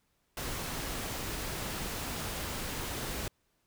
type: noise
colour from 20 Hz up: pink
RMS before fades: -37 dBFS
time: 0.37-3.28 s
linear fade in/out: 2 ms
effects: pink hiss -75 dBFS RMS until 3.66 s